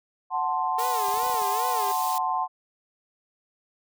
sine chord, F# diminished, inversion none, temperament equal, 740 / 880 / 1046.5 Hz, F#5 / A5 / C6, 0 / 0 / 0 cents, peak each -28 / -28 / -27 dBFS, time 0.3-2.48 s, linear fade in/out 50 ms
sawtooth tone with vibrato, 446.4 Hz, A4, 25 cents sharp, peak -29 dBFS, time 0.78-1.92 s, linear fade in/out 5 ms, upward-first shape sine, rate 2.5 Hz, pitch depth 190 cents each way
white high-pass noise, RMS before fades -35 dBFS, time 0.79-2.18 s, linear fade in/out 0 ms, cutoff 3000 Hz, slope 12 dB/octave
clicks, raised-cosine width 1 ms, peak -30 dBFS, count 8, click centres 1.084 / 1.141 / 1.175 / 1.233 / 1.266 / 1.298 / 1.343 / 1.418 s
effects none

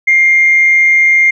sine tone with amplitude modulation, 2115 Hz, C7, 18 cents sharp, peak -3 dBFS, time 0.07-1.31 s, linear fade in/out 10 ms, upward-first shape sine, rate 162 Hz, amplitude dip 30%, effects tanh soft clip ceiling 0 dBFS

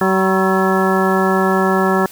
harmonic tone with a mistuned harmonic, 190 Hz, F#3, 46 cents sharp, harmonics 1 / 2 / 3 / 4 / 5 / 6 / 7 / 9, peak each -17 / -17 / -23 / -21 / -23 / -23 / -22 / -23 dBFS, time 0.01-2.06 s, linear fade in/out 2 ms, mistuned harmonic 6, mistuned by -70 cents, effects white hiss -39 dBFS RMS until 2.11 s

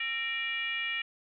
sine tone with frequency modulation, 2359 Hz, D7, 7 cents sharp, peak -30 dBFS, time 0-1.02 s, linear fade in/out 5 ms, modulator 510 Hz, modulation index 1.2, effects none

